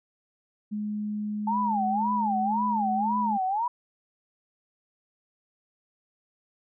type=tone with pitch glide; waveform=sine; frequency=210 to 212.9 Hz; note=G#3 to G#3; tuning=+19 to +43 cents; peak=-28 dBFS; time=0.71-3.38 s; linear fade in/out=20 ms; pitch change=+24 cents; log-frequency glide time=1.44-2.61 s
type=tone with vibrato; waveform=sine; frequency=862 Hz; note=A5; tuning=36 cents flat; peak=-24 dBFS; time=1.47-3.68 s; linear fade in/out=5 ms; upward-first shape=sine; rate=1.9 Hz; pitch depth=250 cents each way
effects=none